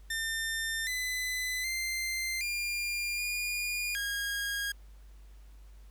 sawtooth tone with pitch steps, 1800 / 2010 / 2086 / 2400 / 2431 / 1633 Hz, A6 / B6 / C7 / D7 / D#7 / G#6, +39 / +30 / -6 / +37 / -41 / -30 cents, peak -28 dBFS, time 0.1-4.72 s, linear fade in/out 5 ms, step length 770 ms, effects added 50 Hz sine -49 dBFS peak until 5.9 s + pink hiss -66 dBFS RMS until 5.9 s

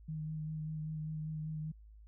sine tone with vibrato, 155.56 Hz, D#3, in tune, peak -37 dBFS, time 0.08-1.72 s, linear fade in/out 10 ms, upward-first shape sine, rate 5.1 Hz, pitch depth 17 cents each way, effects added 53 Hz sine -53 dBFS peak until 2.07 s

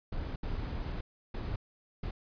brown noise bursts at uneven times, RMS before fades -36 dBFS, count 4, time 0.12-0.36 / 0.43-1.01 / 1.34-1.56 / 2.03-2.11 s, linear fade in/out 5 ms, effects resampled to 11025 Hz

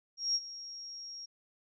sine tone with ADSR envelope, 5588 Hz, F8, in tune, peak -26 dBFS, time 0.17-1.26 s, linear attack 180 ms, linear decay 44 ms, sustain -16 dB, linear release 11 ms, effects none

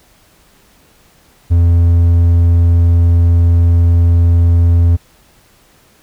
triangle tone, 85.3 Hz, F2, 40 cents flat, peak -4 dBFS, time 1.5-4.97 s, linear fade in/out 20 ms, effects pink hiss -49 dBFS RMS until 6.02 s

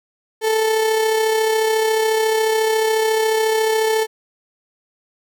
35% pulse tone with amplitude modulation, 440 Hz, A4, in tune, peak -12 dBFS, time 0.41-4.07 s, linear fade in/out 50 ms, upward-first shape sine, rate 34.1 Hz, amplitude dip 35%, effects none

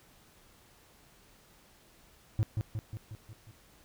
triangle tone with echo, 108.5 Hz, A2, 24 cents flat, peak -22 dBFS, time 2.39-2.43 s, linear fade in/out 0 ms, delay 180 ms, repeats 6, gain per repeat -4 dB, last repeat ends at 3.51 s, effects pink hiss -61 dBFS RMS until 3.84 s

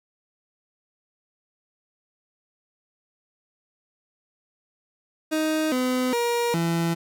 30% pulse tone with pitch steps, 312.4 / 253.7 / 474.4 / 167.6 Hz, D#4 / B3 / A#4 / E3, +7 / +47 / +30 / +29 cents, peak -19 dBFS, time 5.31-6.95 s, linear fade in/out 20 ms, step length 410 ms, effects none

